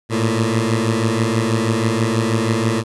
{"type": "beating tone pair", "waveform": "15% pulse", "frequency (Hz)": [110, 116.2], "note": ["A2", "A#2"], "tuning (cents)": [0, -5], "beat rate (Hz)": 6.2, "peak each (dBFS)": [-12, -13], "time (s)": [0.09, 2.84], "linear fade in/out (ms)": 50, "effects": ["resampled to 24000 Hz", "8-bit"]}